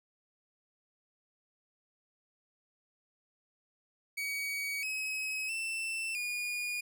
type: tone with pitch steps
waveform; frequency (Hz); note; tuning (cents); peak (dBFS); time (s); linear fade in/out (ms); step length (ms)
40% pulse; 2257 / 2552 / 2672 / 2441; C#7 / D#7 / E7 / D#7; +31 / +43 / +23 / -34; -33; 4.17-6.81; 10; 660
effects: none